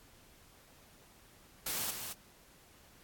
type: noise with echo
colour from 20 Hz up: white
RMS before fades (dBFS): -36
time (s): 1.66-1.91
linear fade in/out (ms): 5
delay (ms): 220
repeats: 1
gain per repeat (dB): -6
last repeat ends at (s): 2.13
effects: pink hiss -61 dBFS RMS until 3.03 s + AAC 64 kbps